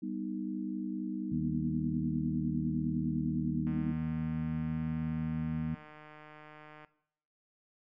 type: chord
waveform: sine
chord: G augmented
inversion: none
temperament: equal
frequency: 196 / 246.9 / 311.1 Hz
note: G3 / B3 / D#4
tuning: 0 / 0 / 0 cents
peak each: -39 dBFS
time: 0.02-3.92 s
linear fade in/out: 10 ms
type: harmonic tone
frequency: 79 Hz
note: D#2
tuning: 27 cents sharp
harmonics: 1 / 2 / 3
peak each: -44 / -34 / -35 dBFS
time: 1.31-5.75 s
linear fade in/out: 10 ms
type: click train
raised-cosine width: 0.5 ms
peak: -37 dBFS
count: 484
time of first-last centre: 3.67-6.848 s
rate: 152 Hz
effects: noise-tail reverb RT60 0.7 s tail -17 dB re dry